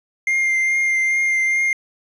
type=tone with vibrato; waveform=triangle; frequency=2107 Hz; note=C7; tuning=12 cents sharp; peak=-14 dBFS; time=0.27-1.73 s; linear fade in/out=2 ms; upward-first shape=triangle; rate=2.4 Hz; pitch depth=17 cents each way; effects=resampled to 24000 Hz + 9-bit